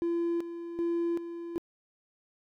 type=tone with tremolo; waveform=triangle; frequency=340 Hz; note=F4; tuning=46 cents flat; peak=-24 dBFS; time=0.02-1.58 s; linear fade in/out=0 ms; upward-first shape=square; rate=1.3 Hz; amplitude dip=70%; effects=tanh soft clip ceiling -21 dBFS